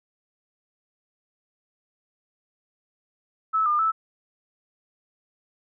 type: tone with pitch steps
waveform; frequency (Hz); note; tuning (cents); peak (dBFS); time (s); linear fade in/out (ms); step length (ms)
sine; 1303 / 1206 / 1312; E6 / D6 / E6; -20 / +46 / -9; -19; 3.53-3.92; 20; 130
effects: none